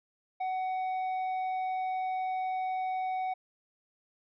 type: tone with tanh clipping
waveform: triangle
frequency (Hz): 748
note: F#5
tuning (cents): +19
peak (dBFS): -31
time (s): 0.4-3.34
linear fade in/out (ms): 10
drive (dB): 10
effects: none